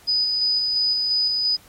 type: tone with tremolo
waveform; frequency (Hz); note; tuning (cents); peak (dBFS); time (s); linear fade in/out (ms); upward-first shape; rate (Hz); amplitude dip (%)
sine; 4978; D#8; 0; -17; 0.07-1.57; 20; square; 2.9; 25
effects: pink hiss -50 dBFS RMS until 1.68 s + MP3 64 kbps